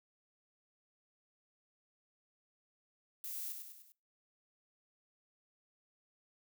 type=noise with echo; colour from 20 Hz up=violet; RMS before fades=-43 dBFS; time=3.24-3.52 s; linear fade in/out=0 ms; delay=100 ms; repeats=4; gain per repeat=-5 dB; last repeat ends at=3.92 s; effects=noise-tail reverb RT60 0.3 s tail -23 dB re dry